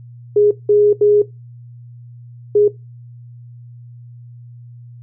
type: tone bursts at uneven times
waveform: sine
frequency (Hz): 415.3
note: G#4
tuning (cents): 0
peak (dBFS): -8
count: 4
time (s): 0.36-0.51 / 0.69-0.93 / 1.01-1.22 / 2.55-2.68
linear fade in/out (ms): 5
effects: noise-tail reverb RT60 0.2 s tail -18 dB re dry + added 120 Hz sine -35 dBFS peak until 5.02 s